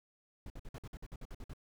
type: noise bursts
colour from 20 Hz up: brown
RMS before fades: -45 dBFS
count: 12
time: 0.46-1.535 s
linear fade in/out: 2 ms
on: 41 ms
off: 53 ms
effects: none